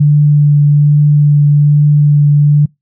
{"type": "tone with vibrato", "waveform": "sine", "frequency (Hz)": 146.83, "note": "D3", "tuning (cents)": 0, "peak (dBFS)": -4, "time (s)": [0, 2.66], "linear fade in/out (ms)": 10, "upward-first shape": "triangle", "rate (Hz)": 1.2, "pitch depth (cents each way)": 13, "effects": ["noise-tail reverb RT60 0.2 s tail -26 dB re dry"]}